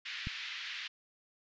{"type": "band-pass noise", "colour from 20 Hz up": "pink", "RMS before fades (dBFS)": -42, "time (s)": [0.05, 0.88], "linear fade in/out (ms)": 10, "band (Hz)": [1800, 4100], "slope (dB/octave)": 24}
{"type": "click", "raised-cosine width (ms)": 5, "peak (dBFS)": -25, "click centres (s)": 0.271}
{"effects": ["resampled to 16000 Hz"]}